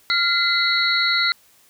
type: tone cluster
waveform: sine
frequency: 1393 / 2045 / 3936 / 4306 Hz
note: F6 / C7 / B7 / C8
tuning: -5 / -40 / -7 / +49 cents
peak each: -22 dBFS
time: 0.1-1.32 s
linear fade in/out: 0 ms
effects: white hiss -55 dBFS RMS until 1.69 s